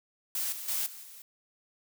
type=noise with level steps; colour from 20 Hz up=blue; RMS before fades=-32 / -40 / -31 / -46 / -49 dBFS; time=0.35-1.22 s; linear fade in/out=2 ms; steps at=0.52 / 0.68 / 0.86 / 1.03 s; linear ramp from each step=5 ms; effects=none